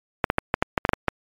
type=clicks; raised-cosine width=0.5 ms; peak=-3 dBFS; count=10; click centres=0.242 / 0.301 / 0.384 / 0.541 / 0.625 / 0.778 / 0.851 / 0.892 / 0.934 / 1.083 s; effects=MP3 96 kbps